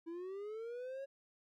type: linear sweep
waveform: triangle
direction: up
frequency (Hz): 325.9 to 554.4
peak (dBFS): -40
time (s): 0.06-1.06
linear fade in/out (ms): 20
effects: none